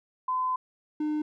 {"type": "tone pair in turn", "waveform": ["sine", "triangle"], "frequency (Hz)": [1020, 303.2], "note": ["C6", "D#4"], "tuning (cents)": [-44, -45], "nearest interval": "octave + major sixth", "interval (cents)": 2101, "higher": "first", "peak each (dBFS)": [-25, -24], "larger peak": "second", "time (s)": [[0.28, 0.56], [1, 1.22]], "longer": "first", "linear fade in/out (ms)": 5, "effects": []}